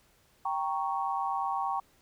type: chord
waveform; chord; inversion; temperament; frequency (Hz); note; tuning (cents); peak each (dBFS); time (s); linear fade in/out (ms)
sine; G diminished; none; equal; 784 / 932.3 / 1108.7; G5 / Bb5 / Db6; 0 / 0 / 0; -32 / -34 / -33; 0.45-1.8; 5
effects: pink hiss -65 dBFS RMS until 2.01 s